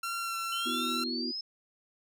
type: tone with vibrato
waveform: sawtooth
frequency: 1361 Hz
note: F6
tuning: 45 cents flat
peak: -29 dBFS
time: 0.03-1.04 s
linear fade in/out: 5 ms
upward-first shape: sine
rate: 2 Hz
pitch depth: 14 cents each way
type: exponential sweep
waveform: sine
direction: up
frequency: 2991 to 5274 Hz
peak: -34 dBFS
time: 0.52-1.41 s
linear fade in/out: 5 ms
type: chord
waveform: sine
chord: B suspended fourth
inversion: none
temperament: just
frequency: 246.9 / 329.3 / 370.4 Hz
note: B3 / E4 / F#4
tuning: 0 / -2 / +2 cents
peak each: -35 / -39 / -41 dBFS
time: 0.65-1.32 s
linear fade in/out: 20 ms
effects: none